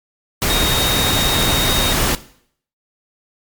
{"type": "tone in noise", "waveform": "sine", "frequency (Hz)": 3729, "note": "A#7", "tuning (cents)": 0, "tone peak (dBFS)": -18, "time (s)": [0.5, 1.93], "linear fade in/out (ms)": 0, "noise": "pink", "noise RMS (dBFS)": -17, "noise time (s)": [0.42, 2.15], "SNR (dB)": -4, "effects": ["noise-tail reverb RT60 0.6 s tail -17 dB re dry", "MP3 96 kbps"]}